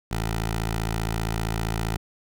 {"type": "tone with notch filter", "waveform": "10% pulse", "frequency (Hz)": 55.2, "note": "A1", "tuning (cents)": 6, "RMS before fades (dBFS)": -27, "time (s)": [0.11, 1.97], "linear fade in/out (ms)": 5, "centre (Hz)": 260, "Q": 1.3, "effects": []}